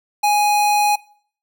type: tone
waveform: square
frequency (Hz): 830.6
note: G#5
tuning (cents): 0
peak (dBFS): -14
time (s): 0.23-0.96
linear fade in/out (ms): 10
effects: noise-tail reverb RT60 0.5 s tail -21 dB re dry